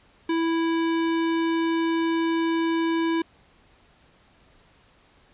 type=tone; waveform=square; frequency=329.6 Hz; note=E4; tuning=in tune; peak=-22 dBFS; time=0.29-3.22 s; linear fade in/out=5 ms; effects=pink hiss -58 dBFS RMS until 5.33 s + resampled to 8000 Hz